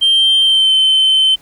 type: tone with pitch glide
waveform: sine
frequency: 3149 to 3079 Hz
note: G7 to G7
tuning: +7 to -32 cents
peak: -6 dBFS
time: 0.01-1.36 s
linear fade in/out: 20 ms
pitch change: -39 cents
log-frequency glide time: 0.4-0.73 s
effects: tanh soft clip ceiling -6 dBFS + pink hiss -48 dBFS RMS until 1.41 s